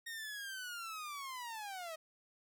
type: linear sweep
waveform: sawtooth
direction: down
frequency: 1864.7 to 622.3 Hz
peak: -39 dBFS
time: 0.06-1.96 s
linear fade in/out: 10 ms
effects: none